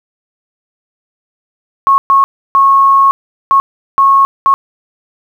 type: tone bursts at uneven times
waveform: sine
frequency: 1095 Hz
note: C#6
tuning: 22 cents flat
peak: -4 dBFS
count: 6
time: 1.87-1.98 / 2.1-2.24 / 2.55-3.11 / 3.51-3.6 / 3.98-4.25 / 4.46-4.54 s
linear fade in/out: 0 ms
effects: 7-bit